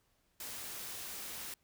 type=noise; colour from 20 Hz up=white; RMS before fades=-44 dBFS; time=0.4-1.54 s; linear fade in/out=2 ms; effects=pink hiss -75 dBFS RMS until 1.63 s